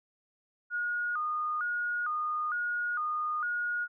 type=tone with vibrato; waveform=sine; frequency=1329 Hz; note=E6; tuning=14 cents sharp; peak=-29 dBFS; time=0.7-3.88 s; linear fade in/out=50 ms; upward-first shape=square; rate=1.1 Hz; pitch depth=140 cents each way; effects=none